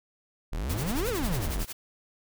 45% pulse exponential two-way sweep, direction up then down, 32.57 to 525 to 32.57 Hz, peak -29 dBFS, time 0.52-1.65 s, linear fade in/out 10 ms, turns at 1.09 s
white noise with tremolo, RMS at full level -36 dBFS, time 0.69-1.73 s, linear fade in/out 10 ms, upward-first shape sine, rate 11 Hz, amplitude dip 90%
brown noise, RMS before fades -33 dBFS, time 0.7-1.63 s, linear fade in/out 10 ms
effects none

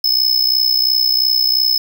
square tone with amplitude modulation, 5200 Hz, E8, 24 cents flat, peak -9 dBFS, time 0.04-1.78 s, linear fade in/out 5 ms, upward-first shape sine, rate 62.9 Hz, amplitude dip 80%, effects 8-bit

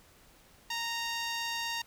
10% pulse tone with low-pass filter, 928 Hz, A#5, 8 cents flat, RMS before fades -35 dBFS, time 0.7-1.82 s, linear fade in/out 5 ms, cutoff 11000 Hz, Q 0.75, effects pink hiss -60 dBFS RMS until 1.86 s

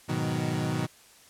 30% pulse chord, G# minor seventh, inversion none, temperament equal, 103.83 / 123.47 / 155.56 / 185 Hz, G#2 / B2 / D#3 / F#3, 0 / 0 / 0 / 0 cents, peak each -34 / -29 / -28 / -32 dBFS, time 0.08-0.87 s, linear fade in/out 20 ms, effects white hiss -55 dBFS RMS until 1.29 s + low-pass 11000 Hz 12 dB/octave

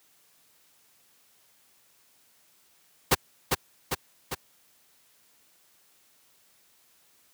pink noise with echo, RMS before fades -19 dBFS, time 3.11-3.15 s, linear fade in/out 10 ms, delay 400 ms, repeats 3, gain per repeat -4 dB, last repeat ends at 4.35 s, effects white hiss -63 dBFS RMS until 7.33 s + high-pass 80 Hz 12 dB/octave

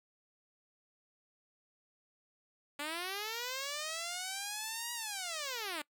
5% pulse linear two-way sweep, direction up then down, 283.5 to 962 to 283.5 Hz, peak -26 dBFS, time 2.79-5.82 s, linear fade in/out 5 ms, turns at 4.93 s, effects noise-tail reverb RT60 0.1 s tail -23 dB re dry

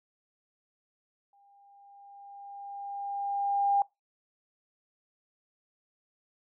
sine tone with exponential growth, 802 Hz, G5, 39 cents sharp, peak -21 dBFS, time 1.33-3.82 s, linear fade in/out 2 ms, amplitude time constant 540 ms, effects noise-tail reverb RT60 0.2 s tail -23 dB re dry

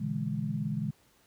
sine chord, E dominant seventh, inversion second, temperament equal with one note detuned, 121.14 / 146.83 / 164.81 / 207.7 Hz, B2 / D3 / E3 / G#3, -33 / 0 / 0 / 0 cents, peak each -37 / -34 / -36 / -34 dBFS, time 0-0.91 s, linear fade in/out 10 ms, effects pink hiss -65 dBFS RMS until 1.26 s + high-pass 60 Hz 12 dB/octave

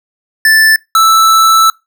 square tone pair in turn, 1760 / 1318.5 Hz, A6 / E6, 0 / 0 cents, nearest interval perfect fourth, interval 500 cents, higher first, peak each -5 dBFS, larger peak neither, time 0.45-0.76 / 0.95-1.7 s, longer second, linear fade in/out 2 ms, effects noise-tail reverb RT60 0.2 s tail -24 dB re dry

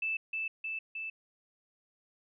sine tone with echo, 2637 Hz, E7, in tune, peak -30 dBFS, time 0.02-0.17 s, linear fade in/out 5 ms, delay 310 ms, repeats 3, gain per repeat -2 dB, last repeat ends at 1.1 s, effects none

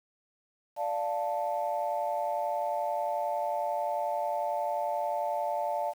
sine chord, D minor, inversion none, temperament equal, 587.3 / 698.5 / 880 Hz, D5 / F5 / A5, 0 / 0 / 0 cents, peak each -32 / -32 / -32 dBFS, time 0.76-5.94 s, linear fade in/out 50 ms, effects tanh soft clip ceiling -20 dBFS + 9-bit

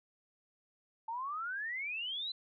sine exponential sweep, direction up, 880 to 4086 Hz, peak -36 dBFS, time 1.08-2.32 s, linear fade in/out 5 ms, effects none

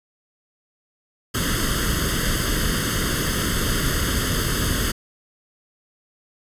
pink noise with comb filter, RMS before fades -22 dBFS, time 1.34-4.92 s, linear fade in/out 10 ms, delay 0.62 ms, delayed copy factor +0.85, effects resampled to 32000 Hz

